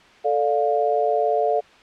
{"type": "chord", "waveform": "sine", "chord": "D minor", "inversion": "second", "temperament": "just", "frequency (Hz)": [440.5, 587.3, 704.8], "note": ["A4", "D5", "F5"], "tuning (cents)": [2, 0, 16], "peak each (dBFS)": [-22, -23, -21], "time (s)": [0.24, 1.61], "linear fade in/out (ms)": 20, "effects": ["white hiss -49 dBFS RMS until 1.82 s", "low-pass 3000 Hz 12 dB/octave"]}